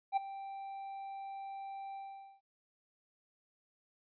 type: tone with ADSR envelope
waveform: triangle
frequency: 784 Hz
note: G5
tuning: in tune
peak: -24 dBFS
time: 0.12-2.41 s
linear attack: 48 ms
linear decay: 12 ms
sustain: -16 dB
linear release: 460 ms
effects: resampled to 11025 Hz